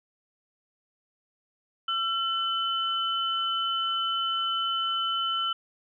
sine tone pair together, 1349 / 3028 Hz, E6 / F#7, +40 / +39 cents, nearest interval octave + major second, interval 1399 cents, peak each -28 dBFS, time 1.88-5.53 s, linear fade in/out 5 ms, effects none

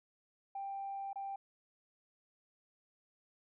sine tone with dropouts, 788 Hz, G5, 9 cents sharp, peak -38 dBFS, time 0.55-1.36 s, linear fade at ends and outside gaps 5 ms, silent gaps 1.131-1.157 s, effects tanh soft clip ceiling -34 dBFS

